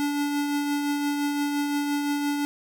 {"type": "tone with tremolo", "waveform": "square", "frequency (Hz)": 288.9, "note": "D4", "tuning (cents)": -28, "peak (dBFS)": -23, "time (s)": [0, 2.45], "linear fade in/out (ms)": 0, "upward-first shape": "triangle", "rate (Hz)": 5.8, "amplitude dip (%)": 35, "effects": []}